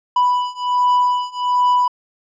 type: beating tone pair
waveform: triangle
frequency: 987.8 / 989.1 Hz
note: B5 / B5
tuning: 0 / +2 cents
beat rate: 1.3 Hz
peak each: -16 / -15 dBFS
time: 0.16-1.88 s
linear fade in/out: 5 ms
effects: resampled to 16000 Hz